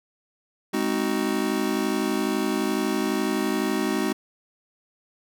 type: chord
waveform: square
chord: Ab dominant seventh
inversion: none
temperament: just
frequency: 207.7 / 259.6 / 311.5 / 373.8 Hz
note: Ab3 / C4 / Eb4 / Gb4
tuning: 0 / -13 / +2 / +18 cents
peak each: -29 dBFS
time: 0.73-4.13 s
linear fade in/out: 10 ms
effects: none